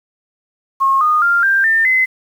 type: tone with pitch steps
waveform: sine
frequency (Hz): 1082 / 1228.6 / 1395.1 / 1584.1 / 1798.8 / 2043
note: C#6 / D#6 / F6 / G6 / A6 / C7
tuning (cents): -42 / -22 / -2 / +18 / +38 / -42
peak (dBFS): -10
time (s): 0.8-2.06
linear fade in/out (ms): 20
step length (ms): 210
effects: 7-bit